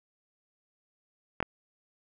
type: clicks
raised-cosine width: 0.5 ms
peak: -13 dBFS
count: 2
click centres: 1.404 / 1.427 s
effects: none

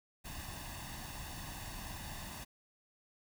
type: noise with comb filter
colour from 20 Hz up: pink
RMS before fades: -45 dBFS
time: 0.24-2.45 s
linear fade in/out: 20 ms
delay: 1.1 ms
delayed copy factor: +0.7
effects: none

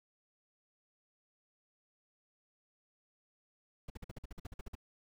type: noise bursts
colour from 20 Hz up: brown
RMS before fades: -43 dBFS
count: 13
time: 3.88-4.753 s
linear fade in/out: 5 ms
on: 21 ms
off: 50 ms
effects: none

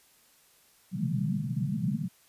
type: band-pass noise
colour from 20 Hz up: white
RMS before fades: -30 dBFS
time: 0.91-2.09 s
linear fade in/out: 50 ms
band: 120 to 220 Hz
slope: 96 dB/octave
effects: white hiss -62 dBFS RMS until 2.28 s + resampled to 32000 Hz

